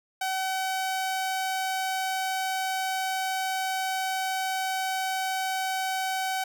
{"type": "tone", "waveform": "sawtooth", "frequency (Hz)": 759, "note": "F#5", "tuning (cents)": 44, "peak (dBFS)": -23, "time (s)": [0.21, 6.44], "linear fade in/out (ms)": 5, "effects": []}